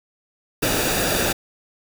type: noise with comb filter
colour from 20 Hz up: pink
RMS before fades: -21 dBFS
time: 0.62-1.33 s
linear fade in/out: 10 ms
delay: 0.95 ms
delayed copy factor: -0.55
effects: none